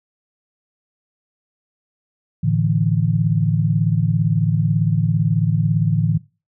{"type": "chord", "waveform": "sine", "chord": "A suspended fourth", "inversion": "none", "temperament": "equal", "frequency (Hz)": [110, 146.83, 164.81], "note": ["A2", "D3", "E3"], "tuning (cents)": [0, 0, 0], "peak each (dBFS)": -19, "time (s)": [2.43, 6.18], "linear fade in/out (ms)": 10, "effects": ["noise-tail reverb RT60 0.3 s tail -20 dB re dry"]}